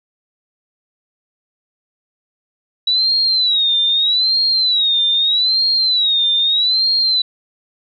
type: tone with vibrato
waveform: sine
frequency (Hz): 3900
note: B7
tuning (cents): -23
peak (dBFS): -12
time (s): 2.87-7.22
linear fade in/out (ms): 5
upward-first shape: sine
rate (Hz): 0.8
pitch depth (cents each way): 140
effects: none